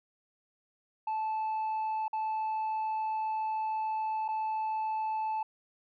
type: tone with dropouts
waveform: sine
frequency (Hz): 873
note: A5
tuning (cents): -14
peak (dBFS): -27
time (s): 1.07-5.43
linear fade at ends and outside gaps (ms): 5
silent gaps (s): 2.081-2.13 / 4.281-4.286
effects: tanh soft clip ceiling -29 dBFS